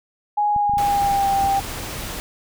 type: tone with pitch glide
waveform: sine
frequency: 831 to 788.9 Hz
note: G#5 to G5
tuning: +1 to +11 cents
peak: -16 dBFS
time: 0.37-1.6 s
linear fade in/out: 10 ms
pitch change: -90 cents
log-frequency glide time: 0.5-1.31 s
type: clicks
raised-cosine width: 5 ms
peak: -21 dBFS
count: 6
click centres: 0.563 / 0.696 / 0.737 / 0.772 / 1.046 / 1.443 s
type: noise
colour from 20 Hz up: pink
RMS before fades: -30 dBFS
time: 0.78-2.2 s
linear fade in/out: 0 ms
effects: none